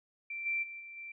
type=tone with level steps; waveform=sine; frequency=2349 Hz; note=D7; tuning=in tune; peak=-37 / -30 / -42 / -45 / -42 dBFS; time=0.3-1.12 s; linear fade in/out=5 ms; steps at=0.45 / 0.62 / 0.79 / 0.96 s; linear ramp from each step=20 ms; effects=none